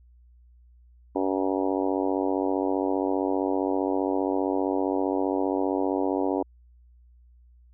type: harmonic tone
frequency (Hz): 95.2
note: F#2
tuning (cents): +50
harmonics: 3 / 4 / 5 / 6 / 7 / 8 / 9 / 10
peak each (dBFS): -27 / -29 / -31 / -33 / -34 / -35 / -36 / -37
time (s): 1.15-6.43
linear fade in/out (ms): 10
effects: added 60 Hz sine -52 dBFS peak until 7.73 s